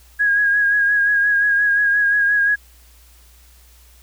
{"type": "tone with vibrato", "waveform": "sine", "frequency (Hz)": 1647, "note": "G#6", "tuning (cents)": -15, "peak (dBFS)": -13, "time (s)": [0.19, 2.56], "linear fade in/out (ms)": 20, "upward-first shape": "sine", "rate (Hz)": 5.7, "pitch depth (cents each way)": 31, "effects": ["added 60 Hz sine -47 dBFS peak until 4.02 s", "white hiss -52 dBFS RMS until 4.02 s"]}